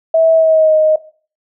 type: tone with pitch glide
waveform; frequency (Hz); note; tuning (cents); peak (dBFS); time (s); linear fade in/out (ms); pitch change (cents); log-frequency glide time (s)
sine; 650 to 622.8; E5 to D#5; -24 to +2; -7; 0.14-0.96; 5; -74; 0.33-0.75
effects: noise-tail reverb RT60 0.4 s tail -17 dB re dry